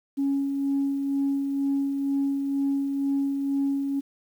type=tone with tremolo; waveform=sine; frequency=277.2 Hz; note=C#4; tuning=in tune; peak=-20 dBFS; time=0.17-4.01 s; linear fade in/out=20 ms; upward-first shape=sine; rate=2.1 Hz; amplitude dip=40%; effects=tanh soft clip ceiling -18 dBFS + 9-bit